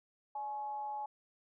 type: tone with frequency modulation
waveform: sine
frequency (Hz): 843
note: G#5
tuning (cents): +26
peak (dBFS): -37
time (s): 0.35-1.06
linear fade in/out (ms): 5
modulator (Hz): 254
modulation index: 0.28
effects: none